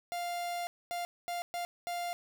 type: tone bursts at uneven times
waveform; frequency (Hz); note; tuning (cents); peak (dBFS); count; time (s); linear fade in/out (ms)
45% pulse; 698.5; F5; 0; -34; 5; 0.12-0.67 / 0.91-1.05 / 1.28-1.42 / 1.54-1.65 / 1.87-2.13; 0
effects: none